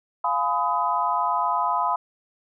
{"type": "chord", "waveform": "sine", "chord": "F half-diminished seventh", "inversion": "none", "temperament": "just", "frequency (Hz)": [698.5, 838.1, 1005.8, 1257.2], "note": ["F5", "Ab5", "Cb6", "Eb6"], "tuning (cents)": [0, 16, 31, 18], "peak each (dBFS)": [-28, -28, -23, -27], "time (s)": [0.24, 1.96], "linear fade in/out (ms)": 5, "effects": []}